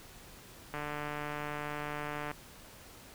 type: click train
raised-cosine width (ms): 0.5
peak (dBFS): -23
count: 234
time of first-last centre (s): 0.74-2.314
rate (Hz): 148
effects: pink hiss -53 dBFS RMS until 3.14 s